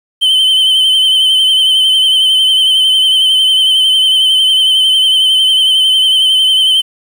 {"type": "tone with vibrato", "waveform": "triangle", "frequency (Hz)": 3079, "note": "G7", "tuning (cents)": -32, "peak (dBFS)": -5, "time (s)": [0.21, 6.82], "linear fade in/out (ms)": 20, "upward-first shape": "sine", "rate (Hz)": 11, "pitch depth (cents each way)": 37, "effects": ["7-bit"]}